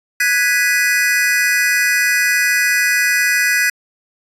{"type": "chord", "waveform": "square", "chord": "G# minor seventh", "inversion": "third", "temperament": "equal", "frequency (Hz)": [1480, 1661.2, 1975.5, 2489], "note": ["F#6", "G#6", "B6", "D#7"], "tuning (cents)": [0, 0, 0, 0], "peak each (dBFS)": [-22, -18, -17, -22], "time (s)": [0.2, 3.7], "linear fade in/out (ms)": 5, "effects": ["resampled to 32000 Hz"]}